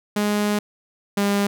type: tone pair in turn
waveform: sawtooth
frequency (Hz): 207.7 / 201.6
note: G#3 / G3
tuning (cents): 0 / +49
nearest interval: minor second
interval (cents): 51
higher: first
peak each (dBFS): -15 / -14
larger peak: second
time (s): 0.16-0.59 / 1.17-1.47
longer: first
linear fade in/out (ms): 5
effects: none